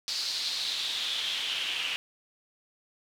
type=noise with band-pass filter sweep; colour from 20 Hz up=pink; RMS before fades=-32 dBFS; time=0.08-1.96 s; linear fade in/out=0 ms; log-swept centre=4600 to 2800 Hz; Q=4.6; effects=none